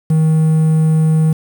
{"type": "tone with quantisation", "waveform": "triangle", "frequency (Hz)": 158.2, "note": "D#3", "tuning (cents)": 29, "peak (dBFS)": -7, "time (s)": [0.1, 1.33], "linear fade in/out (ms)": 5, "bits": 6, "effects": []}